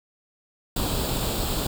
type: noise with comb filter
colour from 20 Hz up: pink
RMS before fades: -26 dBFS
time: 0.76-1.67 s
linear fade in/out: 5 ms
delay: 0.25 ms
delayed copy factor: +0.65
effects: none